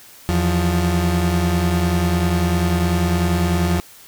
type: tone pair together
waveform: 35% pulse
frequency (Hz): 83.04 / 176.2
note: E2 / F3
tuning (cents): +13 / +16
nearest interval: octave + minor second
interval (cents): 1303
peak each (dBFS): -17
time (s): 0.29-3.8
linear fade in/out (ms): 0
effects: white hiss -44 dBFS RMS until 4.07 s